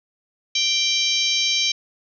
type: harmonic tone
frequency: 784 Hz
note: G5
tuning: in tune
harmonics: 3 / 4 / 5 / 6 / 7 / 8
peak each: -26 / -23 / -23 / -29 / -26 / -28 dBFS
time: 0.55-1.72 s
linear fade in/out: 5 ms
effects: none